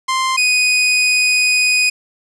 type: tone pair in turn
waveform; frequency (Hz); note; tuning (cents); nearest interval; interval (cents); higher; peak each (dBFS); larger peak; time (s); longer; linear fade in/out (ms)
sawtooth; 1046.5 / 2489; C6 / D#7; 0 / 0; octave + minor third; 1500; second; -11 / -8; second; 0.08-0.37 / 0.37-1.9; second; 10
effects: resampled to 22050 Hz + 7-bit